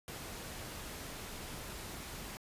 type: noise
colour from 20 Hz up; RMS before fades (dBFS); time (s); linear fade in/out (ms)
pink; -45; 0.08-2.37; 0
effects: resampled to 32000 Hz